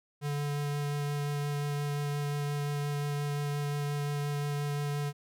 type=tone with vibrato; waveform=square; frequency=145 Hz; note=D3; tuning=22 cents flat; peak=-31 dBFS; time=0.21-5.13 s; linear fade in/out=50 ms; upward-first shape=sine; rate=5.7 Hz; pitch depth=9 cents each way; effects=none